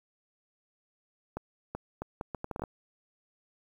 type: accelerating click train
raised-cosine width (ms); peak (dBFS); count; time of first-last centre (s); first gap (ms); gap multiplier
1; -21; 11; 1.37-2.638; 380; 0.71
effects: 9-bit